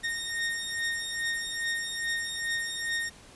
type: beating tone pair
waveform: sawtooth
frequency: 1848 / 1850.4 Hz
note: A#6 / A#6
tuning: -16 / -13 cents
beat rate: 2.4 Hz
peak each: -28 / -31 dBFS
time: 0.03-3.1 s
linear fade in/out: 20 ms
effects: pink hiss -52 dBFS RMS until 3.35 s + resampled to 24000 Hz